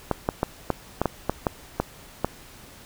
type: clicks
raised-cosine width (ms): 1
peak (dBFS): -7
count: 10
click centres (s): 0.113 / 0.289 / 0.431 / 0.703 / 1.016 / 1.057 / 1.296 / 1.468 / 1.8 / 2.246
effects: pink hiss -47 dBFS RMS until 2.85 s